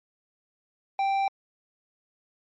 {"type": "tone with tanh clipping", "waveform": "sine", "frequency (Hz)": 784, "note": "G5", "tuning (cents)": 0, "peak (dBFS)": -24, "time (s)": [0.99, 1.28], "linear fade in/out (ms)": 2, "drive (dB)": 9, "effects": ["MP3 48 kbps"]}